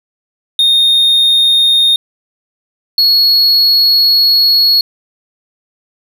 triangle tone pair in turn, 3686 / 4342 Hz, A#7 / C#8, -20 / -37 cents, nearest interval minor third, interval 283 cents, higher second, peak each -5 dBFS, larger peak neither, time 0.59-1.96 / 2.98-4.81 s, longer second, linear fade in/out 2 ms, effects none

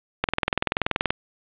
click train, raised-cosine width 0.3 ms, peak -4 dBFS, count 19, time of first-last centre 0.24-1.105 s, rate 20.8 Hz, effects resampled to 8000 Hz + 7-bit

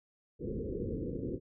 white low-pass noise, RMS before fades -37 dBFS, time 0.39-1.4 s, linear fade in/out 50 ms, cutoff 500 Hz, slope 96 dB/octave, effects none

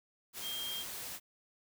sine tone in noise, 3207 Hz, G7, 39 cents sharp, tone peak -38 dBFS, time 0.41-0.85 s, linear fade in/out 50 ms, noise white, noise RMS -43 dBFS, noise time 0.33-1.2 s, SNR +2 dB, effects none

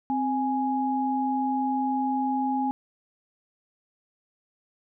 sine tone pair together, 261.7 / 831 Hz, C4 / G#5, 0 / +1 cents, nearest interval octave + minor sixth, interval 2001 cents, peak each -26 dBFS, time 0.1-2.71 s, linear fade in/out 0 ms, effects none

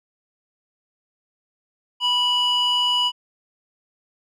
square tone with band-pass filter, 982 Hz, B5, 10 cents flat, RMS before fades -20 dBFS, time 2-3.12 s, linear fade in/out 50 ms, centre 2500 Hz, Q 6.7, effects none

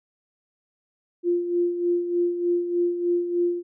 sine tone with tremolo, 349.2 Hz, F4, in tune, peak -18 dBFS, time 1.23-3.63 s, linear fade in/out 50 ms, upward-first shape sine, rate 3.3 Hz, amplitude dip 60%, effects none

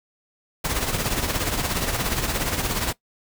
pink noise with tremolo, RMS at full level -22 dBFS, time 0.64-2.93 s, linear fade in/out 10 ms, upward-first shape triangle, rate 17 Hz, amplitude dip 65%, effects noise-tail reverb RT60 0.1 s tail -19 dB re dry

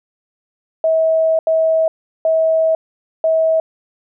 sine tone bursts at uneven times, 644 Hz, E5, 41 cents flat, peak -11 dBFS, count 4, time 0.84-1.39 / 1.47-1.88 / 2.25-2.75 / 3.24-3.6 s, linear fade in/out 2 ms, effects none

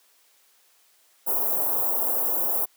white band-stop noise, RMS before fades -24 dBFS, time 1.26-2.66 s, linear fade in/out 20 ms, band 910 to 13000 Hz, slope 24 dB/octave, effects white hiss -61 dBFS RMS until 2.76 s + high-pass 400 Hz 12 dB/octave

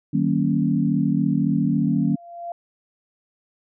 sine chord, D# minor seventh, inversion none, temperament equal with one note detuned, 155.56 / 189.87 / 233.1 / 277.2 Hz, D#3 / F#3 / A#3 / C#4, 0 / +45 / 0 / 0 cents, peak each -23 dBFS, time 0.13-2.16 s, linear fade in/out 10 ms
sine tone with exponential growth, 689 Hz, F5, 24 cents flat, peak -26 dBFS, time 1.73-2.52 s, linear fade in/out 2 ms, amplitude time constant 170 ms
effects none

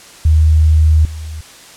sine tone with level steps, 78.1 Hz, D#2, 7 cents sharp, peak -6 / -23 dBFS, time 0.25-1.41 s, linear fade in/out 5 ms, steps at 1.05 s, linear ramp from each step 2 ms, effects white hiss -38 dBFS RMS until 1.76 s + low-pass 9000 Hz 12 dB/octave

